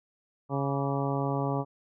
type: harmonic tone with a mistuned harmonic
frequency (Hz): 138.59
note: C#3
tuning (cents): 0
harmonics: 1 / 2 / 3 / 4 / 5 / 6 / 7 / 8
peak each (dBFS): -30 / -33 / -35 / -36 / -37 / -38 / -38 / -39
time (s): 0.49-1.65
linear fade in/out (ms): 50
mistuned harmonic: 8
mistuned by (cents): +68
effects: none